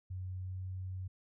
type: tone with pitch glide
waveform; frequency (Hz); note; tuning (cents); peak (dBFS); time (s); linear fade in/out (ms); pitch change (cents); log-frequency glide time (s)
sine; 92.5 to 93.14; F#2 to F#2; 0 to +12; -38; 0.1-1.08; 10; +12; 0.39-0.59
effects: none